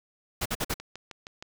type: noise bursts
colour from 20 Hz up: pink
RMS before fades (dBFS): -29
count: 4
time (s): 0.41-0.742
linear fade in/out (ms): 10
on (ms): 47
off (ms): 48
type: click train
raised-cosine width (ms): 0.2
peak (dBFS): -23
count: 5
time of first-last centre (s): 0.8-1.425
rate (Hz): 6.4
effects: none